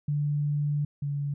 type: tone pair in turn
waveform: sine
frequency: 146.5 / 143.07 Hz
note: D3 / D3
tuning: -4 / -45 cents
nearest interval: unison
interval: 41 cents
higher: first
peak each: -24 / -27 dBFS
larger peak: first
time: 0.08-0.85 / 1.02-1.34 s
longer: first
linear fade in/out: 5 ms
effects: none